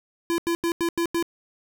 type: tone bursts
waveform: square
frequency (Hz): 338.4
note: E4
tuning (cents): +45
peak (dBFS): -22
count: 6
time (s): 0.3-1.226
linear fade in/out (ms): 0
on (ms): 81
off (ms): 88
effects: none

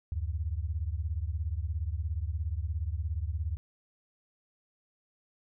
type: beating tone pair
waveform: sine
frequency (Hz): 73.42 / 90.42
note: D2 / F#2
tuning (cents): 0 / -39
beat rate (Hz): 17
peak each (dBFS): -32 / -34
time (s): 0.12-3.57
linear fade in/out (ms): 0
effects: none

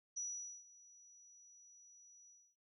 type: tone with ADSR envelope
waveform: sine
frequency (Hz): 5870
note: F#8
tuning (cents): -15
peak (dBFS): -39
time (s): 0.16-2.56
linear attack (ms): 15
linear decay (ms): 460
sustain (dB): -21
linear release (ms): 270
effects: none

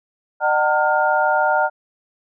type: tone cluster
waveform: sine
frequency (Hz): 608 / 754 / 907 / 1414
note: D#5 / F#5 / A#5 / F6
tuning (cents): -40 / +32 / -48 / +21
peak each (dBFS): -20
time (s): 0.4-1.7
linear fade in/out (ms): 50
effects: none

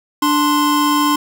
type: tone pair together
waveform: square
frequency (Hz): 294.1 / 1046.5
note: D4 / C6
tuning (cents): +3 / 0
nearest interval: octave + minor seventh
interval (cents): 2197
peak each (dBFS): -16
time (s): 0.22-1.16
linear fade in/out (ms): 5
effects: none

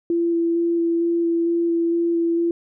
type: tone with vibrato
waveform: sine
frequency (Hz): 337.6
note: E4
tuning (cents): +41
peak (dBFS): -17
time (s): 0.1-2.51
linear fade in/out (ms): 2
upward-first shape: square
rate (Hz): 2.2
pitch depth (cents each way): 9
effects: none

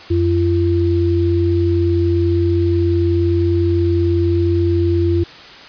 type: tone pair together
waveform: sine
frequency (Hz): 89.9 / 341.3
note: F#2 / F4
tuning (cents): -49 / -40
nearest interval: octave + major seventh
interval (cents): 2309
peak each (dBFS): -15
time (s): 0.1-5.24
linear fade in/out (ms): 10
effects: white hiss -37 dBFS RMS until 5.68 s + resampled to 11025 Hz

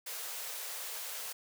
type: high-pass noise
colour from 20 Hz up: white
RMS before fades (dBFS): -41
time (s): 0.06-1.33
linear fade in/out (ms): 10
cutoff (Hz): 420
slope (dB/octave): 96
effects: none

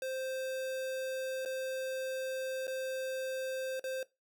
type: tone with dropouts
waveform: square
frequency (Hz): 523.3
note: C5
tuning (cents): 0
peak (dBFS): -36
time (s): 0.02-4.03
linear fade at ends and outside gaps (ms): 2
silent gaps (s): 1.451-1.458 / 2.67-2.678 / 3.796-3.84
effects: noise-tail reverb RT60 0.2 s tail -18 dB re dry

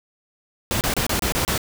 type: noise bursts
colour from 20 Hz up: pink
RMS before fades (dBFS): -22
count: 7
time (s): 0.71-1.578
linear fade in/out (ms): 0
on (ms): 100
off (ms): 28
effects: none

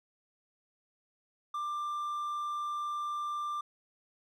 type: tone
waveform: triangle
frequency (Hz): 1186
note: D6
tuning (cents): +17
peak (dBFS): -31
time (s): 1.54-3.61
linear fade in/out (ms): 5
effects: none

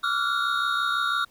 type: tone cluster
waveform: triangle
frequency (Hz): 1155 / 1376 / 1442 / 3744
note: D6 / F6 / F#6 / A#7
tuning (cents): -29 / -26 / -45 / +7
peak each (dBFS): -28 / -24 / -27 / -29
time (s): 0.03-1.25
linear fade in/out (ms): 10
effects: pink hiss -60 dBFS RMS until 1.3 s

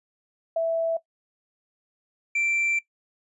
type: tone pair in turn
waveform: sine / triangle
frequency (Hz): 659 / 2348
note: E5 / D7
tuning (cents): -1 / -1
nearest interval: octave + minor seventh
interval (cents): 2200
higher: second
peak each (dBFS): -21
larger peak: neither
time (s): 0.56-0.97 / 2.35-2.79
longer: second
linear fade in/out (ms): 5
effects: noise-tail reverb RT60 0.1 s tail -18 dB re dry + resampled to 24000 Hz

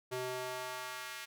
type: tone with high-pass filter sweep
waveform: square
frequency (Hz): 127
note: B2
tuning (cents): +49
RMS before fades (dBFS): -41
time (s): 0.11-1.26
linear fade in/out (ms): 20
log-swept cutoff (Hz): 320 to 1900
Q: 1.1
effects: none

